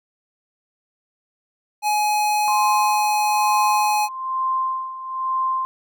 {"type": "tone", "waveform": "square", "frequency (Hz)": 841, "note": "G#5", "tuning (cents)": 22, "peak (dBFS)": -18, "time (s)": [1.82, 4.09], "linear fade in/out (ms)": 50}
{"type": "tone with tremolo", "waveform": "sine", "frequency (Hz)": 1046.5, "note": "C6", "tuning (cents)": 0, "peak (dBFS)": -18, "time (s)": [2.48, 5.65], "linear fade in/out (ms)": 0, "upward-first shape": "sine", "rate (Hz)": 1.1, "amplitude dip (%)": 75}
{"effects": []}